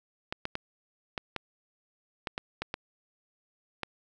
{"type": "clicks", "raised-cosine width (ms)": 0.3, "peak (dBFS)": -16, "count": 10, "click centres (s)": [0.325, 0.454, 0.554, 1.178, 1.363, 2.272, 2.379, 2.62, 2.741, 3.833], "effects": []}